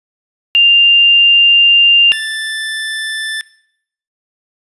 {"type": "tone pair in turn", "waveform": ["sine", "25% pulse"], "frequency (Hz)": [2794, 1763.3], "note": ["F7", "A6"], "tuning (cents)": [0, 3], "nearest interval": "minor sixth", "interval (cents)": 797, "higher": "first", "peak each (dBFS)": [-5, -14], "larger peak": "first", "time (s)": [[0.55, 2.12], [2.12, 3.41]], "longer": "first", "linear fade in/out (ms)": 0, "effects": ["noise-tail reverb RT60 0.7 s tail -19 dB re dry", "resampled to 24000 Hz"]}